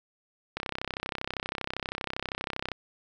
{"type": "click train", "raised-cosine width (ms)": 0.3, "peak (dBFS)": -15, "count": 71, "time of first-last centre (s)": [0.57, 2.717], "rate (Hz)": 32.6, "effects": []}